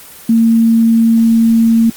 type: tone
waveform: sine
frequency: 227.8 Hz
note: A#3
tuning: 40 cents flat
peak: -6 dBFS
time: 0.29-1.9 s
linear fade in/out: 5 ms
effects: white hiss -35 dBFS RMS until 1.96 s + Opus 24 kbps